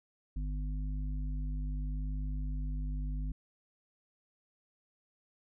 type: harmonic tone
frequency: 50.4 Hz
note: G1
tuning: 49 cents sharp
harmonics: 1 / 3 / 5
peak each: -33 / -43 / -47 dBFS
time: 0.36-3.32 s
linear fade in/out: 5 ms
effects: none